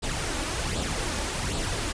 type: noise with flanger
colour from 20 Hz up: pink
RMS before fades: -29 dBFS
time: 0.02-1.93 s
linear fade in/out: 20 ms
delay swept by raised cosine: 0.24 to 3.54 ms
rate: 1.3 Hz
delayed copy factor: +0.5
effects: resampled to 22050 Hz